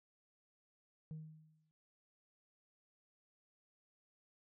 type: tone with exponential decay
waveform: sine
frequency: 156.5 Hz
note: D#3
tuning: 10 cents sharp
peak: -40 dBFS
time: 1.11-1.71 s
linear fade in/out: 0 ms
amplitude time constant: 130 ms
effects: tanh soft clip ceiling -42 dBFS